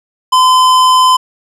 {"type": "tone with hard clipping", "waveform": "sine", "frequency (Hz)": 1022, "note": "C6", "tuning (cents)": -41, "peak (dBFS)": -7, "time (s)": [0.32, 1.17], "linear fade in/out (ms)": 10, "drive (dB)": 15, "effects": []}